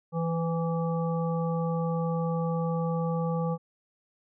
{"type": "harmonic tone with a mistuned harmonic", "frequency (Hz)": 165.3, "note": "E3", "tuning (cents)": 5, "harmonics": [1, 3, 5, 7], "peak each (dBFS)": [-27, -32, -37, -39], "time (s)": [0.12, 3.58], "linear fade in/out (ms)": 50, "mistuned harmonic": 3, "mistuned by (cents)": 17, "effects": []}